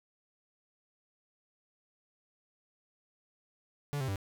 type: tone with pitch steps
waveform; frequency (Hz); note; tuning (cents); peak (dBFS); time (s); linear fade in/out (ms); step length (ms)
45% pulse; 144.2 / 132.6 / 97.8; D3 / C3 / G2; -31 / +23 / -4; -32; 3.93-4.158; 0; 76
effects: none